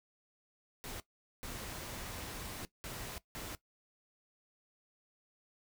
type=noise bursts at uneven times; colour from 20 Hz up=pink; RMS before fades=-44 dBFS; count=4; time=0.84-1 / 1.43-2.65 / 2.84-3.18 / 3.35-3.55 s; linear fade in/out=0 ms; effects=noise-tail reverb RT60 0.1 s tail -17 dB re dry